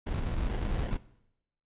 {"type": "noise with sample-and-hold", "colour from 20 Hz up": "brown", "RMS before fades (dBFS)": -31, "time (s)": [0.06, 0.97], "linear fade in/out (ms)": 5, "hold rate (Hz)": 1225, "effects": ["noise-tail reverb RT60 0.8 s tail -18 dB re dry", "resampled to 8000 Hz"]}